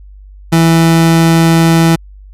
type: tone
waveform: 30% pulse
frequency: 164.81 Hz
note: E3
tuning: in tune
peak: -3 dBFS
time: 0.52-1.96 s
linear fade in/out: 10 ms
effects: added 49 Hz sine -32 dBFS peak until 2.33 s + resampled to 32000 Hz